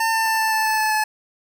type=tone with pitch steps; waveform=25% pulse; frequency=900 / 894.3 / 888.6 / 883 / 877.4 / 871.9 / 866.3 / 860.8 Hz; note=A5 / A5 / A5 / A5 / A5 / A5 / A5 / A5; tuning=+39 / +28 / +17 / +6 / -5 / -16 / -27 / -38 cents; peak=-14 dBFS; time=0-1.04 s; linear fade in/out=5 ms; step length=130 ms; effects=none